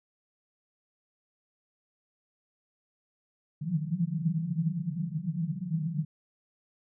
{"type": "band-pass noise", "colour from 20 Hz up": "pink", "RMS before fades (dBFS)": -31, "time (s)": [3.61, 6.05], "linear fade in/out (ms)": 10, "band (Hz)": [150, 180], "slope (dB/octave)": 96, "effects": []}